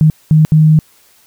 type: tone bursts at uneven times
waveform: sine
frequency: 155.56 Hz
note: D#3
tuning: in tune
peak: -4 dBFS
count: 3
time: 0.01-0.1 / 0.31-0.45 / 0.52-0.79 s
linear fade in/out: 0 ms
effects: white hiss -49 dBFS RMS until 1.26 s